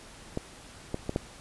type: clicks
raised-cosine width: 2 ms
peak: -16 / -16 / -16 / -13 dBFS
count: 4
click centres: 0.374 / 0.944 / 1.094 / 1.161 s
effects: pink hiss -49 dBFS RMS until 1.4 s + resampled to 24000 Hz